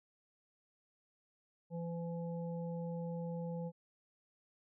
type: harmonic tone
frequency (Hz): 169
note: E3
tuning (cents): +43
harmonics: 1 / 3 / 5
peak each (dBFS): -39 / -44 / -53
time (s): 1.7-3.72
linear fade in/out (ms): 50
effects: none